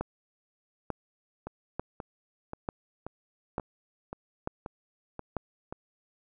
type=two click trains; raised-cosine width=1 ms; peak=-17 / -23 dBFS; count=7 / 9; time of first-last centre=0.01-5.367 / 1.47-5.725 s; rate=1.12 / 1.88 Hz; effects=none